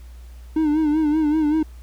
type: tone with vibrato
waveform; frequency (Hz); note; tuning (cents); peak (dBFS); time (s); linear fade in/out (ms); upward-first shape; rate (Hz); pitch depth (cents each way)
triangle; 306.1; D#4; -28; -14; 0.56-1.63; 5; sine; 5.2; 71
effects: added 60 Hz sine -37 dBFS peak until 1.82 s + pink hiss -55 dBFS RMS until 1.82 s